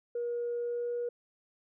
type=tone with pitch glide; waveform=sine; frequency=477.2 to 480.2 Hz; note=A#4 to B4; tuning=+41 to -49 cents; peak=-30 dBFS; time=0.15-1.09 s; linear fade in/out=5 ms; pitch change=+10 cents; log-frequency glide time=0.59-0.92 s; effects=tanh soft clip ceiling -27 dBFS